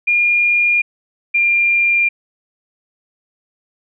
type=tone pair in turn; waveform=sine; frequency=2417 / 2393 Hz; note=D7 / D7; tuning=+49 / +32 cents; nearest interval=unison; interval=17 cents; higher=first; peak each=-11 dBFS; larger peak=neither; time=0.07-0.82 / 1.34-2.09 s; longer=neither; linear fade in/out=10 ms; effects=none